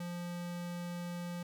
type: tone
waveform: square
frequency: 174.61 Hz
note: F3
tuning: in tune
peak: -39 dBFS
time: 0-1.43 s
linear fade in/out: 5 ms
effects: none